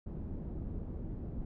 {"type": "low-pass noise", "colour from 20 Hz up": "pink", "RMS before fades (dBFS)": -40, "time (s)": [0.06, 1.45], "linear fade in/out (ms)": 5, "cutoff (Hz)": 270, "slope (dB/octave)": 12, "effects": []}